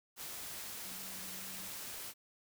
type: tone in noise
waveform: sine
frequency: 188.5 Hz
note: F#3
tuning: 32 cents sharp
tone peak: -56 dBFS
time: 0.83-1.71 s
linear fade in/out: 50 ms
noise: white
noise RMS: -45 dBFS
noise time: 0.16-2.14 s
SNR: -14 dB
effects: none